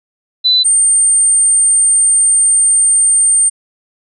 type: tone pair in turn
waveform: sine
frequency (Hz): 4000 / 8764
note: B7 / C#9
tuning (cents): +21 / -21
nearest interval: octave + major second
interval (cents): 1358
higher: second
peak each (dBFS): -7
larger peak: neither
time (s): 0.44-0.64 / 0.64-3.5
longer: second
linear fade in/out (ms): 20
effects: none